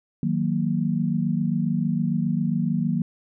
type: chord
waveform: sine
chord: D# minor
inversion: none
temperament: equal with one note detuned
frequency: 158.01 / 185 / 233.1 Hz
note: D#3 / F#3 / A#3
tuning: +27 / 0 / 0 cents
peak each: -25 dBFS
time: 0.23-3.02 s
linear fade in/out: 2 ms
effects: none